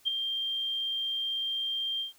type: tone with ADSR envelope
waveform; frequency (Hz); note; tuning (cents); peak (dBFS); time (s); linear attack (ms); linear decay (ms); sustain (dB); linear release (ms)
sine; 3179; G7; +24; -22; 0.05-2.13; 29; 7; -7; 130
effects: white hiss -61 dBFS RMS until 2.18 s